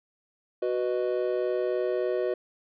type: chord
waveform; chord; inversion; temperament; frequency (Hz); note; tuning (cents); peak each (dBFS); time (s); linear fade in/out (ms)
triangle; B major; second; just; 370.4 / 493.9 / 617.4; F#4 / B4 / D#5; +2 / 0 / -14; -26 / -28 / -29; 0.62-2.34; 5
effects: resampled to 11025 Hz